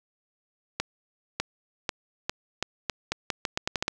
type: accelerating click train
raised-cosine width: 0.2 ms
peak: -9 dBFS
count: 14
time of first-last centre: 0.8-3.881 s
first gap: 600 ms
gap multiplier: 0.82
effects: none